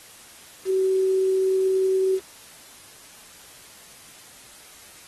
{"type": "tone with quantisation", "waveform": "sine", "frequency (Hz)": 379.5, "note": "F#4", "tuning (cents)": 44, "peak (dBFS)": -18, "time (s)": [0.65, 2.2], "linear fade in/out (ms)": 50, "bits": 7, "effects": ["white hiss -47 dBFS RMS until 5.07 s", "AAC 32 kbps"]}